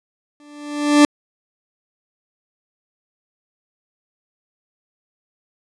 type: tone with exponential growth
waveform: 40% pulse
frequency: 293.7 Hz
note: D4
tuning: in tune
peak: -5 dBFS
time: 0.4-1.05 s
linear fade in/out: 1 ms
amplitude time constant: 140 ms
effects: resampled to 22050 Hz